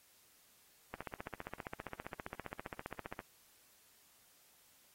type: click train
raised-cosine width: 0.5 ms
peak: -27 dBFS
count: 35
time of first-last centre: 0.94-3.192 s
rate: 15.1 Hz
effects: white hiss -67 dBFS RMS until 4.94 s + AAC 48 kbps